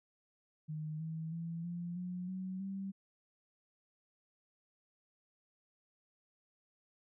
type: tone with pitch steps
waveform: sine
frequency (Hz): 154.5 / 160.5 / 166.74 / 173.22 / 179.95 / 186.94 / 194.21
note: D#3 / E3 / E3 / F3 / F#3 / F#3 / G3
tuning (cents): -12 / -46 / +20 / -14 / -48 / +18 / -16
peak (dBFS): -38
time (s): 0.68-2.92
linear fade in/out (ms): 20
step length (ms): 320
effects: none